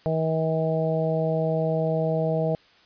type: harmonic tone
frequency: 160 Hz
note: D#3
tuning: 49 cents sharp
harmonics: 1 / 2 / 3 / 4 / 5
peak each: -25 / -35 / -27 / -26 / -36 dBFS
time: 0.06-2.55 s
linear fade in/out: 0 ms
effects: white hiss -56 dBFS RMS until 2.85 s + resampled to 11025 Hz